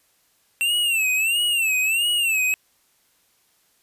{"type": "tone with vibrato", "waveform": "square", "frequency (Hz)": 2700, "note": "E7", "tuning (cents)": 41, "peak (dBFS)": -19, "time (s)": [0.61, 2.54], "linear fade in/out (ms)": 0, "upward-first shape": "sine", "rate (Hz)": 1.5, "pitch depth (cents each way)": 130, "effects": ["white hiss -63 dBFS RMS until 3.82 s", "resampled to 32000 Hz"]}